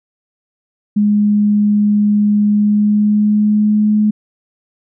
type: tone with pitch glide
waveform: sine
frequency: 207.7 to 211.8 Hz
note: G#3 to G#3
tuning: 0 to +34 cents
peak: -9 dBFS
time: 0.96-4.11 s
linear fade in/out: 10 ms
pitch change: +34 cents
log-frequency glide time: 2.46-3.97 s
effects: none